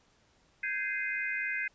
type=chord; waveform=sine; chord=Ab major seventh; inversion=third; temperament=just; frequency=1557.4 / 1661.2 / 2077 / 2492 Hz; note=G6 / Ab6 / C7 / Eb7; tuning=-12 / 0 / -13 / +2 cents; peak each=-37 / -38 / -34 / -38 dBFS; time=0.63-1.68 s; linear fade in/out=5 ms; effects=pink hiss -67 dBFS RMS until 1.74 s + resampled to 16000 Hz